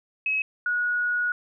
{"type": "tone pair in turn", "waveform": "sine", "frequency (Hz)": [2563, 1455.8], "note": ["E7", "F#6"], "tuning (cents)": [-49, -29], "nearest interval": "minor seventh", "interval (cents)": 980, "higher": "first", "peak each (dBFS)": -22, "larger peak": "neither", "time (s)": [[0.26, 0.42], [0.66, 1.32]], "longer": "second", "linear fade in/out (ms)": 2, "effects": []}